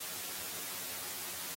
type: noise with comb filter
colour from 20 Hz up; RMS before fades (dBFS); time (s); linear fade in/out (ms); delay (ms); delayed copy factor
white; -41; 0-1.55; 10; 11; +0.95
effects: high-pass 100 Hz 12 dB/octave + AAC 48 kbps